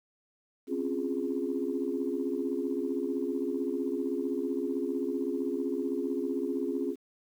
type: chord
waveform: sine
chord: Db major seventh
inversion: third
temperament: equal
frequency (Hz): 261.6 / 277.2 / 349.2 / 415.3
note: C4 / Db4 / F4 / Ab4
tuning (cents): 0 / 0 / 0 / 0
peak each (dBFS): -34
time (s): 0.67-6.96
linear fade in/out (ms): 50
effects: tanh soft clip ceiling -19 dBFS + 10-bit